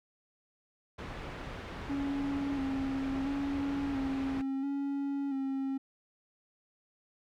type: low-pass noise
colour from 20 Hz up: pink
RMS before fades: -42 dBFS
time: 0.98-4.42 s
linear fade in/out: 10 ms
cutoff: 2500 Hz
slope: 12 dB/octave
type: tone with vibrato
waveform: triangle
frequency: 274.4 Hz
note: C#4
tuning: 17 cents flat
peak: -29 dBFS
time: 1.89-5.78 s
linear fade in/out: 10 ms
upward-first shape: square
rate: 0.73 Hz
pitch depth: 31 cents each way
effects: none